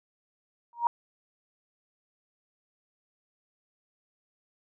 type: tone with exponential growth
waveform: sine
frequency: 944 Hz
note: A#5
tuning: 22 cents sharp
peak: -17 dBFS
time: 0.73-0.87 s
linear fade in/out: 1 ms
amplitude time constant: 30 ms
effects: none